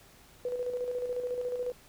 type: tone with tremolo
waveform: sine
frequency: 493.9 Hz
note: B4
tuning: in tune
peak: -29 dBFS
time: 0.45-1.72 s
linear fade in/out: 2 ms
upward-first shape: square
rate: 14 Hz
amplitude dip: 45%
effects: pink hiss -57 dBFS RMS until 1.88 s